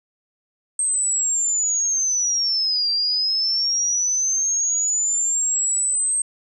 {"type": "linear two-way sweep", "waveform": "sine", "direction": "down then up", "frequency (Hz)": [8372, 4699, 8372], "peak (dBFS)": -18, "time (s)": [0.79, 6.22], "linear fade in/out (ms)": 2, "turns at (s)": 2.91, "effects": ["10-bit"]}